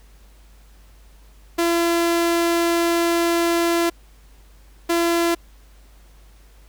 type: tone bursts at uneven times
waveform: sawtooth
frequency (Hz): 339.3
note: F4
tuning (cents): -50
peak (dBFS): -13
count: 2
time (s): 1.58-3.9 / 4.89-5.35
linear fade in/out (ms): 10
effects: added 50 Hz sine -46 dBFS peak until 6.68 s + pink hiss -56 dBFS RMS until 6.68 s